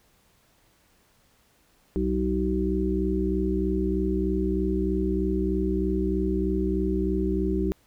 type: harmonic tone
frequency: 63.2 Hz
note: B1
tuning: 41 cents sharp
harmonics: 1 / 3 / 5 / 6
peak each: -28 / -28 / -28 / -28 dBFS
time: 1.96-7.72 s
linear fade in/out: 0 ms
effects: pink hiss -63 dBFS RMS until 7.86 s